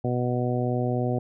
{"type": "harmonic tone", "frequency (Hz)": 123.47, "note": "B2", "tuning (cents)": 0, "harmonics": [1, 2, 3, 4, 5, 6], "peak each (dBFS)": [-26, -29, -31, -32, -33, -34], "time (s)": [0.04, 1.19], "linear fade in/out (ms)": 5, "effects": []}